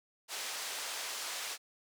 white band-pass noise, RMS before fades -40 dBFS, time 0.28-1.58 s, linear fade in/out 50 ms, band 550 to 7100 Hz, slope 12 dB/octave, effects none

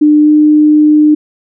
sine tone with pitch glide, 300 to 302.3 Hz, D4 to D#4, +37 to -50 cents, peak -3 dBFS, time 0.01-1.15 s, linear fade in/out 10 ms, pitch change +13 cents, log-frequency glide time 0.22-0.29 s, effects none

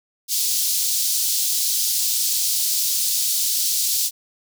pink high-pass noise, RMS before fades -21 dBFS, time 0.28-4.11 s, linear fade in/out 50 ms, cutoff 4300 Hz, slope 24 dB/octave, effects none

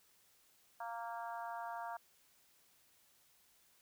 harmonic tone, 232.1 Hz, A#3, 7 cents flat, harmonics 3 / 4 / 5 / 6 / 7, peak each -45 / -45 / -51 / -52 / -55 dBFS, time 0.8-1.97 s, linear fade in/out 5 ms, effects white hiss -70 dBFS RMS until 3.81 s

